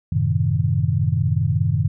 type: chord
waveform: sine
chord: F# diminished seventh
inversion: none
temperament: equal with one note detuned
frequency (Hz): 93.36 / 110 / 130.81 / 155.56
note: F#2 / A2 / C3 / Eb3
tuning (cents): +16 / 0 / 0 / 0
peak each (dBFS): -22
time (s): 0.12-1.88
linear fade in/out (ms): 5
effects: none